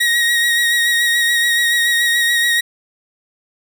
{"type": "tone with vibrato", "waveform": "30% pulse", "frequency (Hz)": 1887, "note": "A#6", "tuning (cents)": 21, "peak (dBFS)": -10, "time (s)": [0, 2.61], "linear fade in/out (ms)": 10, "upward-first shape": "sine", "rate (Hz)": 7, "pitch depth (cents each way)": 25, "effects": []}